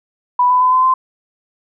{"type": "tone with pitch steps", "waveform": "sine", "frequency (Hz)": [987.8, 999.9, 1012.1, 1024.4, 1036.9], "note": ["B5", "B5", "B5", "C6", "C6"], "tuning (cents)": [0, 21, 42, -37, -16], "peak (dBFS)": -9, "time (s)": [0.39, 0.94], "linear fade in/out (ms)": 5, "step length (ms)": 110, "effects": []}